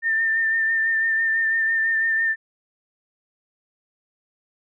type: tone with vibrato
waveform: sine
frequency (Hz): 1800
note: A6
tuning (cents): +39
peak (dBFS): -18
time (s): 0.02-2.36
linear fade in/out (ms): 50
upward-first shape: sine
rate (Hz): 6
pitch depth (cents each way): 24
effects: none